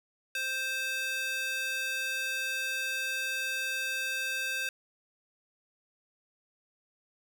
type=tone with high-pass filter; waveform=square; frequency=523.3 Hz; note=C5; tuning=in tune; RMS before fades=-33 dBFS; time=0.35-4.69 s; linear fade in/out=2 ms; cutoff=2000 Hz; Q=2.6; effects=none